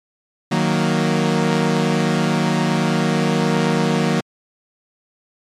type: chord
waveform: sawtooth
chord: D# minor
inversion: none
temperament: equal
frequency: 155.56 / 185 / 233.1 Hz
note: D#3 / F#3 / A#3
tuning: 0 / 0 / 0 cents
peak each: -16 dBFS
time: 0.51-4.21 s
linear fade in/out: 10 ms
effects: low-pass 7000 Hz 12 dB/octave + MP3 96 kbps